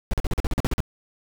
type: noise bursts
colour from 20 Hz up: brown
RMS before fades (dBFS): -21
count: 11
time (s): 0.11-0.804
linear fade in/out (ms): 0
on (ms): 24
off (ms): 43
effects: none